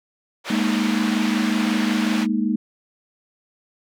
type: band-pass noise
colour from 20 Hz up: white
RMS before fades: -29 dBFS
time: 0.44-2.27 s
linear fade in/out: 50 ms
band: 430 to 2800 Hz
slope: 12 dB/octave
type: chord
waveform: sine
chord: Ab suspended second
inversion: none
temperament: equal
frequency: 207.7 / 233.1 / 311.1 Hz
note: Ab3 / Bb3 / Eb4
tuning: 0 / 0 / 0 cents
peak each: -22 / -22 / -25 dBFS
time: 0.5-2.56 s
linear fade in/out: 5 ms
effects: none